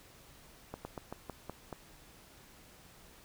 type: slowing click train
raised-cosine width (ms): 1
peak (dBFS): -26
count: 7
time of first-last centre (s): 0.74-1.728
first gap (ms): 110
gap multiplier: 1.16
effects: pink hiss -58 dBFS RMS until 3.24 s